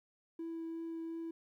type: tone with vibrato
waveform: triangle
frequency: 329.3 Hz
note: E4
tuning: 2 cents flat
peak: -36 dBFS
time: 0.39-1.31 s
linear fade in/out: 5 ms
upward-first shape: triangle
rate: 2.8 Hz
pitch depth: 9 cents each way
effects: tanh soft clip ceiling -35 dBFS + 13-bit